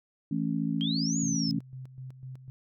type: chord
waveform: sine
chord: A major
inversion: second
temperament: just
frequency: 165 / 220 / 275 Hz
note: E3 / A3 / C#4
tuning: +2 / 0 / -14 cents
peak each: -31 dBFS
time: 0.31-1.59 s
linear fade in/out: 5 ms
type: exponential two-way sweep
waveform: sine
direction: up then down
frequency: 3113 to 6940 to 5100 Hz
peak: -31 dBFS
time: 0.81-1.51 s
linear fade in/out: 0 ms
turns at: 1.18 s
type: tone with tremolo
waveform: sine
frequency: 130 Hz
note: C3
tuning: 11 cents flat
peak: -38 dBFS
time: 1.23-2.5 s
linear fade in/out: 0 ms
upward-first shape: square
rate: 4 Hz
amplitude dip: 65%
effects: none